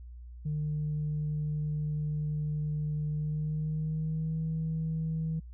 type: tone with pitch glide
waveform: sine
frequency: 151 to 159.89 Hz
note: D3 to D#3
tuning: +48 to +47 cents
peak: -28 dBFS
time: 0.45-5.4 s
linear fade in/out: 10 ms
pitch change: +99 cents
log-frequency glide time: 3.12-4.38 s
effects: tanh soft clip ceiling -26 dBFS + added 60 Hz sine -43 dBFS peak until 5.53 s